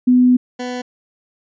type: tone pair in turn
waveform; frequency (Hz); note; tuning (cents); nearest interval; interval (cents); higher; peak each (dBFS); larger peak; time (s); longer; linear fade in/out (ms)
sine / 20% pulse; 249.9 / 248.5; B3 / B3; +21 / +11; unison; 10; first; -8 / -18; first; 0.07-0.37 / 0.59-0.82; first; 10
effects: resampled to 16000 Hz